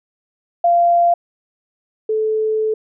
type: tone pair in turn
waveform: sine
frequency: 691 / 435.3 Hz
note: F5 / A4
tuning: -19 / -19 cents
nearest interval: minor sixth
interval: 800 cents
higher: first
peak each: -10 / -15 dBFS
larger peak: first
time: 0.64-1.14 / 2.09-2.74 s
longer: second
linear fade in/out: 5 ms
effects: none